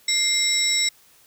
sine tone cluster, 2109 / 3854 / 5430 / 7780 Hz, C7 / B7 / F8 / B8, +13 / -43 / -50 / -27 cents, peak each -23 dBFS, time 0.08-0.89 s, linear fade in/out 5 ms, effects tanh soft clip ceiling -12 dBFS + white hiss -55 dBFS RMS until 1.26 s

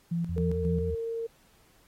sine tone with tremolo, 169.4 Hz, E3, 48 cents sharp, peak -26 dBFS, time 0.11-0.91 s, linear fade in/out 10 ms, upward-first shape square, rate 3.7 Hz, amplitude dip 60%
sine tone with vibrato, 82.5 Hz, E2, 2 cents sharp, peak -30 dBFS, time 0.29-0.95 s, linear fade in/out 5 ms, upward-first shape square, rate 7.5 Hz, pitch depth 78 cents each way
sine tone with pitch glide, 453.2 to 457.7 Hz, A#4 to A#4, -49 to -32 cents, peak -30 dBFS, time 0.36-1.27 s, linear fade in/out 10 ms, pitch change +17 cents, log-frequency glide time 0.55-1.11 s
effects pink hiss -63 dBFS RMS until 1.87 s + AAC 48 kbps

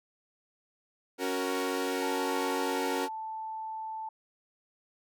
sawtooth chord, F# major, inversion second, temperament equal, 277.2 / 370 / 466.2 Hz, C#4 / F#4 / A#4, 0 / 0 / 0 cents, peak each -30 dBFS, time 1.18-3.09 s, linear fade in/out 50 ms
sine tone, 880 Hz, A5, in tune, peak -35 dBFS, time 2.02-4.09 s, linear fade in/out 5 ms
effects none

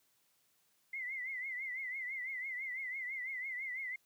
sine tone with vibrato, 2061 Hz, C7, 27 cents flat, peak -38 dBFS, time 0.93-3.96 s, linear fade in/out 5 ms, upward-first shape triangle, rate 6 Hz, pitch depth 110 cents each way, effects white hiss -74 dBFS RMS until 4.05 s + high-pass 60 Hz 12 dB/octave

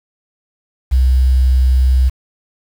sine tone with quantisation, 64.4 Hz, C2, 27 cents flat, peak -8 dBFS, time 0.91-2.1 s, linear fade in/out 20 ms, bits 6, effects none

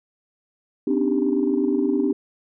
sine tone cluster, 253.8 / 282.1 / 301.6 / 392.7 Hz, B3 / C#4 / D4 / G4, +47 / +30 / +46 / +3 cents, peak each -23 dBFS, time 0.87-2.13 s, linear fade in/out 5 ms, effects tanh soft clip ceiling -10 dBFS

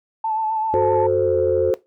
sine tone with vibrato, 878 Hz, A5, 4 cents flat, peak -19 dBFS, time 0.24-1.07 s, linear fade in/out 5 ms, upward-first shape sine, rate 7.7 Hz, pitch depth 33 cents each way
sine tone with pitch glide, 97.4 to 89.32 Hz, G2 to F2, -11 to +39 cents, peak -29 dBFS, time 0.73-1.71 s, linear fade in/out 10 ms, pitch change -150 cents, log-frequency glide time 1.22-1.35 s
sine chord, F# diminished, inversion none, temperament equal with one note detuned, 367.4 / 440 / 523.3 Hz, F#4 / A4 / C5, -12 / 0 / 0 cents, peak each -19 dBFS, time 0.74-1.74 s, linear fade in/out 0 ms
effects noise-tail reverb RT60 0.2 s tail -18 dB re dry + tanh soft clip ceiling -7 dBFS

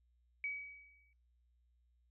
sine tone with exponential decay, 2272 Hz, C#7, 42 cents sharp, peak -35 dBFS, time 0.44-1.13 s, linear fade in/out 1 ms, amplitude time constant 150 ms, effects noise-tail reverb RT60 1.0 s tail -25 dB re dry + added 60 Hz sine -70 dBFS peak until 2.1 s

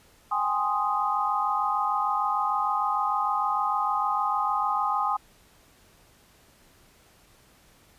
sine chord, Ab major seventh, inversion third, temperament equal, 784 / 830.6 / 1046.5 / 1244.5 Hz, G5 / Ab5 / C6 / Eb6, 0 / 0 / 0 / 0 cents, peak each -32 / -28 / -29 / -27 dBFS, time 0.31-5.17 s, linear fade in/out 10 ms, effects pink hiss -58 dBFS RMS until 7.98 s + resampled to 32000 Hz

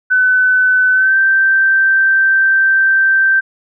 sine tone with pitch glide, 1509 to 1562.2 Hz, F#6 to G6, +34 to -6 cents, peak -8 dBFS, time 0.1-3.41 s, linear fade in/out 20 ms, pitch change +60 cents, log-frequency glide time 0.92-1.17 s, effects none

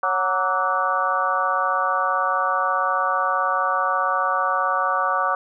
harmonic tone with a mistuned harmonic, 184.8 Hz, F#3, 2 cents flat, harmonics 3 / 4 / 5 / 6 / 7 / 8, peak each -28 / -26 / -28 / -22 / -27 / -27 dBFS, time 0.03-5.35 s, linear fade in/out 2 ms, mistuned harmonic 6, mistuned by +71 cents, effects none

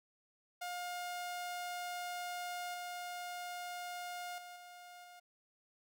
sawtooth tone with level steps, 711 Hz, F5, 31 cents sharp, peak -36 / -38 / -45 / -48 / -50 dBFS, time 0.61-5.2 s, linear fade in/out 10 ms, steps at 2.74 / 4.38 / 4.56 / 5.04 s, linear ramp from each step 2 ms, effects none

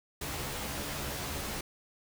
pink noise with comb filter, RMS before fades -37 dBFS, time 0.21-1.61 s, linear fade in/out 5 ms, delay 14 ms, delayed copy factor +0.8, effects none

